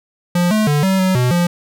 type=tone with pitch steps; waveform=square; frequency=175.8 / 215.3 / 147 / 190.8 / 187.2 / 124.6 / 174.5 Hz; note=F3 / A3 / D3 / G3 / F#3 / B2 / F3; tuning=+12 / -37 / +2 / -47 / +20 / +16 / -1 cents; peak=-13 dBFS; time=0.35-1.47 s; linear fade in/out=5 ms; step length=160 ms; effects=none